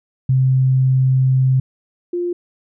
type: tone pair in turn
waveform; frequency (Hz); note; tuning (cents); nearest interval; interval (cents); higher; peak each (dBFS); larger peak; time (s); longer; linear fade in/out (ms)
sine; 130.81 / 350.8; C3 / F4; 0 / +8; octave + perfect fourth; 1708; second; -11 / -18; first; 0.29-1.6 / 2.13-2.33; first; 5
effects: none